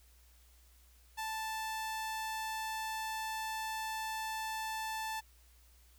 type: tone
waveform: sawtooth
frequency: 880 Hz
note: A5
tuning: in tune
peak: -33 dBFS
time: 1.17-5.21 s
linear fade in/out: 20 ms
effects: added 60 Hz sine -61 dBFS peak until 5.98 s + white hiss -67 dBFS RMS until 5.98 s